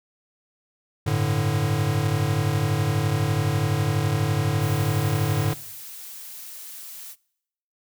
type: chord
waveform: square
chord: G suspended second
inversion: none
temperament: equal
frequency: 98 / 110 / 146.83 Hz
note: G2 / A2 / D3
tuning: 0 / 0 / 0 cents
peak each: -28 / -25 / -25 dBFS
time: 1.06-5.54 s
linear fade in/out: 10 ms
type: noise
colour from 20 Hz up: blue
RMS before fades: -39 dBFS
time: 4.59-7.16 s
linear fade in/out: 50 ms
effects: noise-tail reverb RT60 0.8 s tail -24 dB re dry